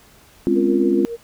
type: chord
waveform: sine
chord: Db major seventh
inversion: second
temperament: just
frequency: 207.9 / 259.9 / 277.2 / 346.5 Hz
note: Ab3 / C4 / Db4 / F4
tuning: +2 / -11 / 0 / -14 cents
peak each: -22 / -21 / -21 / -17 dBFS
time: 0.47-1.05 s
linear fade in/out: 0 ms
type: tone with tremolo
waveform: sine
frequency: 466.2 Hz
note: A#4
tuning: in tune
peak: -24 dBFS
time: 0.55-1.17 s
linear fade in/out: 20 ms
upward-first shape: triangle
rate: 7.3 Hz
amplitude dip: 75%
effects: pink hiss -50 dBFS RMS until 1.23 s